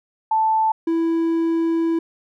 sine / triangle tone pair in turn, 880 / 330.2 Hz, A5 / E4, 0 / +3 cents, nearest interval octave + perfect fourth, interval 1697 cents, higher first, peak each -15 dBFS, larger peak neither, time 0.31-0.72 / 0.87-1.99 s, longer second, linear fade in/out 5 ms, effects none

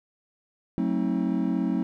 triangle chord, F# diminished seventh, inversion none, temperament just, 185 / 222 / 266.4 / 319.7 Hz, F#3 / A3 / C4 / Eb4, 0 / +16 / +31 / +47 cents, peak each -26 / -27 / -26 / -28 dBFS, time 0.78-1.83 s, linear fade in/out 0 ms, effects none

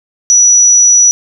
sine tone, 5880 Hz, F#8, 12 cents flat, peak -3 dBFS, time 0.3-1.11 s, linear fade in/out 0 ms, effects none

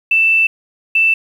sine tone pair in turn, 2657 / 2657 Hz, E7 / E7, +13 / +13 cents, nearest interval unison, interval 0 cents, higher neither, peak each -9 dBFS, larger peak neither, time 0.11-0.47 / 0.95-1.14 s, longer first, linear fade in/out 5 ms, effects 7-bit

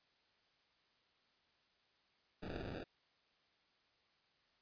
white noise with sample-and-hold, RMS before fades -45 dBFS, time 2.42-2.84 s, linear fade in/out 10 ms, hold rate 1050 Hz, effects white hiss -75 dBFS RMS until 4.61 s + resampled to 11025 Hz

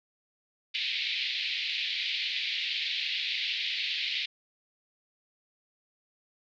white band-pass noise, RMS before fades -32 dBFS, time 0.74-4.26 s, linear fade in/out 10 ms, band 2100 to 4200 Hz, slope 48 dB/octave, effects none

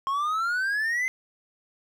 triangle exponential sweep, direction up, 1069 to 2075 Hz, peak -22 dBFS, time 0.07-1.08 s, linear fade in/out 0 ms, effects none

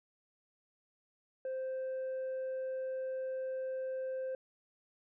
sine tone with tanh clipping, 522 Hz, C5, 4 cents flat, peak -36 dBFS, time 1.45-4.35 s, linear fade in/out 2 ms, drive 2 dB, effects none

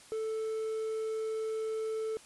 triangle tone with quantisation, 440 Hz, A4, in tune, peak -30 dBFS, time 0.12-2.17 s, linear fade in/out 0 ms, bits 10, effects white hiss -55 dBFS RMS until 2.25 s + resampled to 24000 Hz

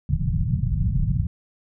white low-pass noise, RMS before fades -22 dBFS, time 0.09-1.27 s, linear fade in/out 5 ms, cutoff 170 Hz, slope 48 dB/octave, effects none

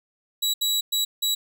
sawtooth tone bursts at uneven times, 3900 Hz, B7, 23 cents flat, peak -18 dBFS, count 4, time 0.42-0.54 / 0.61-0.81 / 0.92-1.05 / 1.22-1.35 s, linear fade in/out 10 ms, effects none

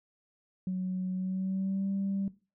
sine tone with pitch glide, 185 to 196 Hz, F#3 to G3, 0 to 0 cents, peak -28 dBFS, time 0.67-2.28 s, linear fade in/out 2 ms, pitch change +100 cents, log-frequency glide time 1.14-1.9 s, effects noise-tail reverb RT60 0.3 s tail -18 dB re dry + tanh soft clip ceiling -25 dBFS

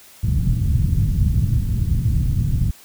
white low-pass noise, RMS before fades -18 dBFS, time 0.23-2.71 s, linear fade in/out 10 ms, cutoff 140 Hz, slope 24 dB/octave, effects white hiss -46 dBFS RMS until 2.84 s

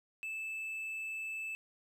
triangle tone, 2628 Hz, E7, 6 cents flat, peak -36 dBFS, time 0.23-1.55 s, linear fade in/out 0 ms, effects none

